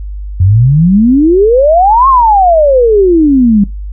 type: exponential two-way sweep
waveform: sine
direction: up then down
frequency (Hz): 87 to 1100 to 195.7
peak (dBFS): -3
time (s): 0.4-3.64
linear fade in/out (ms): 5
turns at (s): 2.08
effects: noise-tail reverb RT60 0.2 s tail -22 dB re dry + added 50 Hz sine -18 dBFS peak until 3.92 s